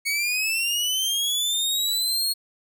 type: linear sweep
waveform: sawtooth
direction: up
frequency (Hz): 2212 to 4330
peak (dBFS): -19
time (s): 0.05-2.34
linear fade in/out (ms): 20
effects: none